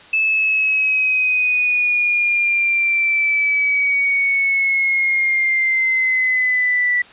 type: linear sweep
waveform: sine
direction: down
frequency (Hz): 2620 to 1959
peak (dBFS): -14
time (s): 0.13-7.02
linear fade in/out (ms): 5
effects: white hiss -43 dBFS RMS until 7.12 s + resampled to 8000 Hz